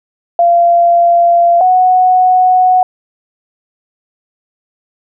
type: tone pair in turn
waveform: sine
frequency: 689 / 737.4 Hz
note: F5 / F#5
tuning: -24 / -6 cents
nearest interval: minor second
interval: 118 cents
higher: second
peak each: -5 dBFS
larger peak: neither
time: 0.39-1.61 / 1.61-2.83 s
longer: neither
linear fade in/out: 2 ms
effects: none